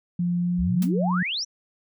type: tone with pitch glide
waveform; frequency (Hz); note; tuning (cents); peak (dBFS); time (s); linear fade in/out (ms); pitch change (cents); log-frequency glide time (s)
sine; 175.2 to 179.81; F3 to F#3; +6 to -49; -21; 0.19-1.23; 5; +45; 0.39-0.79
type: exponential sweep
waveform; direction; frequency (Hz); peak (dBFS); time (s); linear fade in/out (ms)
sine; up; 56.1 to 6100; -25; 0.58-1.45; 20
type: noise with exponential decay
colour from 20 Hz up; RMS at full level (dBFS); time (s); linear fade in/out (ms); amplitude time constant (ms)
white; -32; 0.82-0.92; 2; 20
effects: none